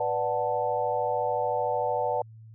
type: chord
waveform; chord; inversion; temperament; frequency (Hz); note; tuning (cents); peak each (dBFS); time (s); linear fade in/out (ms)
sine; B minor seventh; none; equal; 493.9 / 587.3 / 740 / 880; B4 / D5 / F#5 / A5; 0 / 0 / 0 / 0; -30; 0-2.22; 5
effects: added 111 Hz sine -45 dBFS peak until 2.54 s